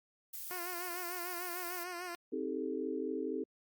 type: noise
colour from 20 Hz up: violet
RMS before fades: -43 dBFS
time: 0.33-1.84 s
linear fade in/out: 10 ms
type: tone with vibrato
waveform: 10% pulse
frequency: 354.2 Hz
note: F4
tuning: 24 cents sharp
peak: -32 dBFS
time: 0.51-2.15 s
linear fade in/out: 0 ms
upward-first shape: sine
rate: 6.7 Hz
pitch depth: 58 cents each way
type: chord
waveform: sine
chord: A half-diminished seventh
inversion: first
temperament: just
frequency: 264 / 316.8 / 396 / 440 Hz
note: C4 / Eb4 / G4 / A4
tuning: +16 / +31 / +18 / 0 cents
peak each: -40 dBFS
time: 2.32-3.44 s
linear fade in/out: 10 ms
effects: Opus 48 kbps